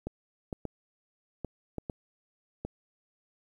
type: clicks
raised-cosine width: 2 ms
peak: -21 dBFS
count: 7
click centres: 0.07 / 0.528 / 0.653 / 1.447 / 1.783 / 1.898 / 2.65 s
effects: 10-bit